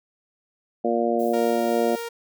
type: harmonic tone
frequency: 117.2 Hz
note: A#2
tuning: 10 cents sharp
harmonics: 2 / 3 / 4 / 5 / 6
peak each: -26 / -26 / -26 / -26 / -26 dBFS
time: 0.84-1.96 s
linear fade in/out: 10 ms
type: noise with tremolo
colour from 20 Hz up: violet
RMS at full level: -43 dBFS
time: 1.19-2.04 s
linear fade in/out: 10 ms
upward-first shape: sine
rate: 4.3 Hz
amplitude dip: 25%
type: tone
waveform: sawtooth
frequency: 466.2 Hz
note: A#4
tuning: in tune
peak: -26 dBFS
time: 1.33-2.09 s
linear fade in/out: 10 ms
effects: none